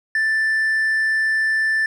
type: tone with hard clipping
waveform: sine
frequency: 1766 Hz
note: A6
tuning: 6 cents sharp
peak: -17 dBFS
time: 0.15-1.86 s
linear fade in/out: 2 ms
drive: 2 dB
effects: none